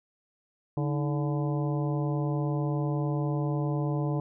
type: harmonic tone with a mistuned harmonic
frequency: 144.4 Hz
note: D3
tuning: 29 cents flat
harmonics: 1 / 2 / 3 / 4 / 5 / 6 / 7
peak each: -27 / -33 / -37 / -39 / -41 / -43 / -44 dBFS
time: 0.77-4.2 s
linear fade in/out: 2 ms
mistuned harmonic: 2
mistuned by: +140 cents
effects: none